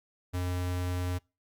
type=tone; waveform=square; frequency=90 Hz; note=F#2; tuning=47 cents flat; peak=-30 dBFS; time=0.33-1.19 s; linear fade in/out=20 ms; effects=noise-tail reverb RT60 0.3 s tail -26 dB re dry + Opus 48 kbps

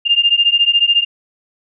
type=beating tone pair; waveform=sine; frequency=2800 / 2814 Hz; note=F7 / F7; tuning=+4 / +12 cents; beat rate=14 Hz; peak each=-13 dBFS; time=0.05-1.05 s; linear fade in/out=20 ms; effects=none

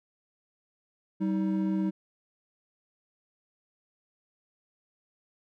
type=tone pair together; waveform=triangle; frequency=192.7 / 315.9 Hz; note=G3 / D#4; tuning=-29 / +26 cents; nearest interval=major sixth; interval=855 cents; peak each=-25 / -28 dBFS; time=1.2-1.91 s; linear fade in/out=20 ms; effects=none

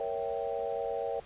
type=chord; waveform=sine; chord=A# diminished seventh; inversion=none; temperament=equal; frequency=466.2 / 554.4 / 659.3 / 784 Hz; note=A#4 / C#5 / E5 / G5; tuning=0 / 0 / 0 / 0 cents; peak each=-35 / -36 / -38 / -38 dBFS; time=0-1.2 s; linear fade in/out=2 ms; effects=pink hiss -54 dBFS RMS until 1.25 s + resampled to 8000 Hz

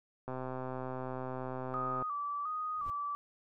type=click train; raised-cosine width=1 ms; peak=-26 dBFS; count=226; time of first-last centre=0.28-2.024 s; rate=129 Hz
type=tone with vibrato; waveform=sine; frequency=1200 Hz; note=D6; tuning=37 cents sharp; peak=-34 dBFS; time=1.74-3.15 s; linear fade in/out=0 ms; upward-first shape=square; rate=1.4 Hz; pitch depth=62 cents each way
type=noise with exponential growth; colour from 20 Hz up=brown; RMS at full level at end=-43 dBFS; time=2.71-2.9 s; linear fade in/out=0 ms; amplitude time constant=40 ms
effects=none

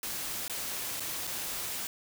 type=noise with dropouts; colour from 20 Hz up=white; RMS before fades=-36 dBFS; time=0.03-1.87 s; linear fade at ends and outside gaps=1 ms; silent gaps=0.48-0.497 / 0.998-1.004 / 1.27-1.274 s; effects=none

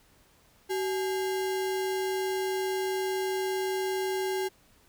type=tone with sample-and-hold; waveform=sine; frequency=378.8 Hz; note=F#4; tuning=41 cents sharp; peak=-27 dBFS; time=0.69-4.49 s; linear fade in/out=20 ms; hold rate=1225 Hz; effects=pink hiss -62 dBFS RMS until 4.88 s

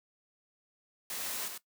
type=noise with echo; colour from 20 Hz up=white; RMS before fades=-38 dBFS; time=1.1-1.48 s; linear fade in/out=2 ms; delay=98 ms; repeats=1; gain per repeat=-5 dB; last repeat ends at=1.578 s; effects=noise-tail reverb RT60 0.1 s tail -17 dB re dry + high-pass 200 Hz 12 dB/octave

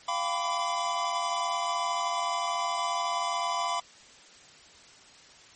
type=tone cluster; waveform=square; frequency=692 / 780 / 1001 / 1157 Hz; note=F5 / G5 / B5 / D6; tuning=-16 / -9 / +23 / -26 cents; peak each=-34 / -38 / -31 / -35 dBFS; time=0.08-3.8 s; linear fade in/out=5 ms; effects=white hiss -53 dBFS RMS until 5.55 s + MP3 32 kbps

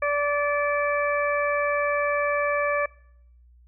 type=harmonic tone; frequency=580 Hz; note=D5; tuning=22 cents flat; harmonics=1 / 2 / 3 / 4; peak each=-24 / -27 / -29 / -30 dBFS; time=0.02-2.86 s; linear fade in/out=5 ms; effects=noise-tail reverb RT60 0.7 s tail -23 dB re dry + added 60 Hz sine -51 dBFS peak until 3.67 s

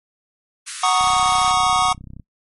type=high-pass noise; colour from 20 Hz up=white; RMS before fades=-29 dBFS; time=0.66-1.53 s; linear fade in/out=20 ms; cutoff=1200 Hz; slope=48 dB/octave
type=chord; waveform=square; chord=D# minor seventh; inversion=first; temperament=equal; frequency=740 / 932.3 / 1108.7 / 1244.5 Hz; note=F#5 / A#5 / C#6 / D#6; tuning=0 / 0 / 0 / 0 cents; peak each=-20 / -25 / -20 / -21 dBFS; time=0.83-1.93 s; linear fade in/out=5 ms
type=click train; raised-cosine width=5 ms; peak=-25 dBFS; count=39; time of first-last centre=1.01-2.197 s; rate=32 Hz
effects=noise-tail reverb RT60 0.1 s tail -21 dB re dry + MP3 48 kbps

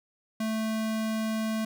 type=tone; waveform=square; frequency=220 Hz; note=A3; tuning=in tune; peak=-28 dBFS; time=0.4-1.65 s; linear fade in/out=5 ms; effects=none

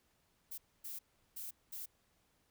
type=noise bursts at uneven times; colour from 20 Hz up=violet; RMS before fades=-45 dBFS; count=4; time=0.51-0.58 / 0.84-0.99 / 1.36-1.51 / 1.72-1.86 s; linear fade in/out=10 ms; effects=pink hiss -75 dBFS RMS until 2.5 s

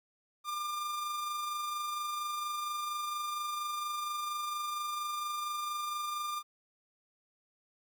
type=tone with amplitude modulation; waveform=45% pulse; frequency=1198 Hz; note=D6; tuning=34 cents sharp; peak=-33 dBFS; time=0.44-6.43 s; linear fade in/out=50 ms; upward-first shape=sine; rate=24.3 Hz; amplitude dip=30%; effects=12-bit

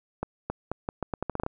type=accelerating click train; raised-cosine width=1 ms; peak=-15 dBFS; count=12; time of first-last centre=0.23-1.464 s; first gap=270 ms; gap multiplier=0.8; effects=none

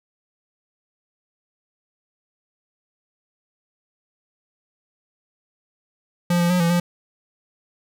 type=tone with pitch steps; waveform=square; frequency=174.8 / 172.9 / 179.9 / 169.3 / 174.9 Hz; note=F3 / F3 / F#3 / E3 / F3; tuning=+2 / -17 / -48 / +46 / +3 cents; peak=-17 dBFS; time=6.3-6.8 s; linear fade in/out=5 ms; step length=100 ms; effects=none

